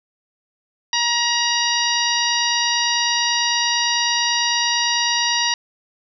harmonic tone, 949 Hz, A#5, 31 cents sharp, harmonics 1 / 2 / 3 / 4 / 5 / 6, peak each -24 / -24 / -24 / -24 / -24 / -24 dBFS, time 0.93-5.54 s, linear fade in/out 2 ms, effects none

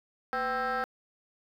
sine tone with frequency modulation, 1046.5 Hz, C6, in tune, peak -25 dBFS, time 0.33-0.84 s, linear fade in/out 0 ms, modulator 272 Hz, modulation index 2.2, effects tanh soft clip ceiling -27 dBFS + 10-bit

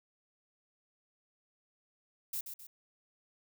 violet noise with echo, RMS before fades -37 dBFS, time 2.33-2.41 s, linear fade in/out 5 ms, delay 130 ms, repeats 2, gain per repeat -7 dB, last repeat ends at 2.67 s, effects none

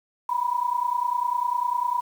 sine tone pair together, 964 / 994 Hz, B5 / B5, -42 / +11 cents, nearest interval minor second, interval 53 cents, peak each -25 dBFS, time 0.29-2.01 s, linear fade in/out 5 ms, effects 8-bit

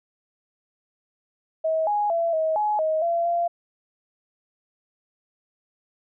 sine tone with pitch steps, 640 / 830 / 672 / 636 / 843 / 630 / 680 / 688 Hz, D#5 / G#5 / E5 / D#5 / G#5 / D#5 / F5 / F5, +49 / -1 / +33 / +38 / +26 / +21 / -46 / -26 cents, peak -20 dBFS, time 1.64-3.48 s, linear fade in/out 10 ms, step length 230 ms, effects none

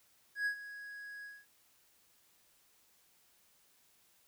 triangle tone with ADSR envelope, 1661.2 Hz, G#6, in tune, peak -28 dBFS, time 0.35-1.46 s, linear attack 110 ms, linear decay 89 ms, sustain -15 dB, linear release 220 ms, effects white hiss -69 dBFS RMS until 4.27 s

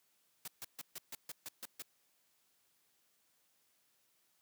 white noise bursts, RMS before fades -45 dBFS, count 9, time 0.45-1.822 s, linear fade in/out 2 ms, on 28 ms, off 140 ms, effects white hiss -75 dBFS RMS until 4.41 s + high-pass 100 Hz 12 dB/octave

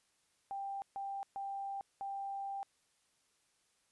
sine tone bursts at uneven times, 790 Hz, G5, 13 cents sharp, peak -38 dBFS, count 4, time 0.51-0.82 / 0.96-1.23 / 1.36-1.81 / 2.01-2.63 s, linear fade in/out 0 ms, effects white hiss -75 dBFS RMS until 3.91 s + resampled to 24000 Hz

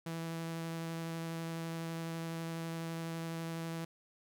sawtooth tone with vibrato, 164.81 Hz, E3, in tune, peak -34 dBFS, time 0.06-3.85 s, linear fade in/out 5 ms, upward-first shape sine, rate 12 Hz, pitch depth 8 cents each way, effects none

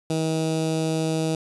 15% pulse tone with notch filter, 159.6 Hz, D#3, 44 cents sharp, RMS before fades -24 dBFS, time 0.1-1.35 s, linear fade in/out 2 ms, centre 1700 Hz, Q 0.84, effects resampled to 24000 Hz

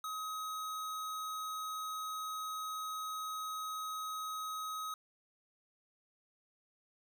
square tone, 1267 Hz, D#6, 31 cents sharp, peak -39 dBFS, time 0.04-4.94 s, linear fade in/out 2 ms, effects none

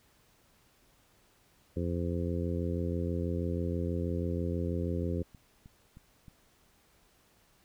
harmonic tone, 86.2 Hz, F2, 22 cents flat, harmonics 1 / 2 / 3 / 4 / 5 / 6, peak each -33 / -36 / -38 / -39 / -40 / -41 dBFS, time 1.76-5.23 s, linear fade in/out 10 ms
click train, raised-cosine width 5 ms, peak -38 dBFS, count 9, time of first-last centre 3.79-6.282 s, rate 3.21 Hz
effects pink hiss -66 dBFS RMS until 7.64 s

